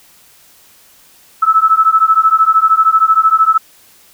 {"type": "beating tone pair", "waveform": "sine", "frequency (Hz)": [1301, 1314], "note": ["E6", "E6"], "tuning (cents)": [-23, -6], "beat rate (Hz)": 13, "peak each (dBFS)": -10, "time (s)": [1.42, 3.58], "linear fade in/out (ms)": 10, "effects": ["white hiss -46 dBFS RMS until 4.13 s"]}